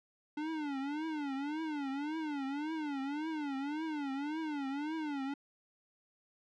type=tone with vibrato; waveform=square; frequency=293.7 Hz; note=D4; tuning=in tune; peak=-36 dBFS; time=0.37-5.34 s; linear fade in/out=5 ms; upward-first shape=triangle; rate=1.8 Hz; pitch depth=180 cents each way; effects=low-pass 3000 Hz 12 dB/octave